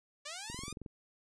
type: linear sweep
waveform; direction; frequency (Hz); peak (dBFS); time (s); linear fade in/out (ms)
5% pulse; up; 563 to 1244.5; -30; 0.25-0.73; 10
type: click train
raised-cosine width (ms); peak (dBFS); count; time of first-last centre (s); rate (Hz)
3; -32; 9; 0.5-0.862; 22.1
effects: resampled to 22050 Hz